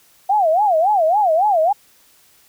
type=tone with vibrato; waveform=sine; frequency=731 Hz; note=F#5; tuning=21 cents flat; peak=-12 dBFS; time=0.29-1.73 s; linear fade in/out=10 ms; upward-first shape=sine; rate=3.6 Hz; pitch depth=270 cents each way; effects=white hiss -53 dBFS RMS until 2.48 s

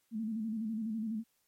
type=tone with vibrato; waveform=sine; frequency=220.5 Hz; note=A3; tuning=4 cents sharp; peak=-33 dBFS; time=0.11-1.24 s; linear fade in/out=50 ms; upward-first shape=square; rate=12 Hz; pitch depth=59 cents each way; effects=white hiss -75 dBFS RMS until 1.47 s + MP3 64 kbps

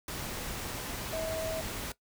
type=tone in noise; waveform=sine; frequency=643 Hz; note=E5; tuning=43 cents flat; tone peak=-33 dBFS; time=1.13-1.61 s; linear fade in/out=2 ms; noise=pink; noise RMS=-38 dBFS; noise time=0.08-1.92 s; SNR=+2 dB; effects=noise-tail reverb RT60 0.1 s tail -18 dB re dry

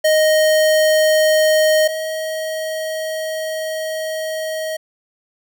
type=tone pair in turn; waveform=square; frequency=622.3 / 632.1 Hz; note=D#5 / D#5; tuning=0 / +27 cents; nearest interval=unison; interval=27 cents; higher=second; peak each=-12 / -22 dBFS; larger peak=first; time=0.04-1.88 / 1.88-4.77 s; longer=second; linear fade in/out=10 ms; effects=none

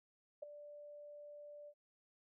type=tone with ADSR envelope; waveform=sine; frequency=587.3 Hz; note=D5; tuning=in tune; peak=-39 dBFS; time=0.42-1.74 s; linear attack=10 ms; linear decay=7 ms; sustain=-12 dB; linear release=60 ms; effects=none

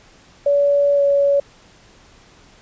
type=tone with pitch glide; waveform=sine; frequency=570 to 563.8 Hz; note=C#5 to C#5; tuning=+48 to +29 cents; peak=-12 dBFS; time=0.46-1.4 s; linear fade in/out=5 ms; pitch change=-19 cents; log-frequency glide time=0.95-1.01 s; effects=pink hiss -49 dBFS RMS until 2.61 s + resampled to 16000 Hz

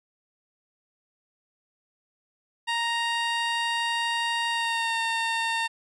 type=tone with pitch glide; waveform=15% pulse; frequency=932.3 to 912.6 Hz; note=A#5 to A#5; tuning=0 to -37 cents; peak=-18 dBFS; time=2.67-5.68 s; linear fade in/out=20 ms; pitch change=-37 cents; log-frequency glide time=4.5-4.99 s; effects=low-pass 7000 Hz 12 dB/octave

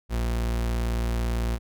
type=tone; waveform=40% pulse; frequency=58 Hz; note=A#1; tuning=8 cents flat; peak=-23 dBFS; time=0.09-1.59 s; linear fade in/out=50 ms; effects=none

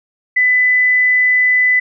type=tone; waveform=sine; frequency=2000 Hz; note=B6; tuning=21 cents sharp; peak=-9 dBFS; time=0.36-1.8 s; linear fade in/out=10 ms; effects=none

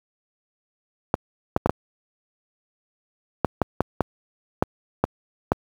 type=clicks; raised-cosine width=1 ms; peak=-3 dBFS; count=11; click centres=1.141 / 1.564 / 1.66 / 1.695 / 3.447 / 3.617 / 3.806 / 4.007 / 4.625 / 5.04 / 5.519 s; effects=high-pass 60 Hz 12 dB/octave + 7-bit

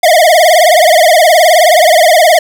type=tone with vibrato; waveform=square; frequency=666 Hz; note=E5; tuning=18 cents sharp; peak=-4 dBFS; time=0.03-2.39 s; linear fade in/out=5 ms; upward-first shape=triangle; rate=19 Hz; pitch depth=190 cents each way; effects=none

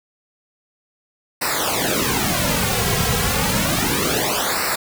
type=noise with flanger; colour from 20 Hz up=pink; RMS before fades=-20 dBFS; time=1.41-4.76 s; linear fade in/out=10 ms; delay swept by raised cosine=0.3 to 3.4 ms; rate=0.31 Hz; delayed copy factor=-1; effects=none

